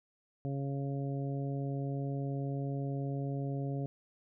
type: harmonic tone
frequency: 138.59 Hz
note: C#3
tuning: in tune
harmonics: 1 / 2 / 3 / 4 / 5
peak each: -34 / -40 / -44 / -46 / -48 dBFS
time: 0.45-3.86 s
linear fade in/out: 0 ms
effects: none